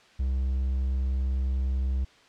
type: tone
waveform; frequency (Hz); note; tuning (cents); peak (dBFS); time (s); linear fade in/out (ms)
triangle; 65.4; C2; 0; -22; 0.19-2.05; 10
effects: white hiss -56 dBFS RMS until 2.28 s + low-pass 4000 Hz 12 dB/octave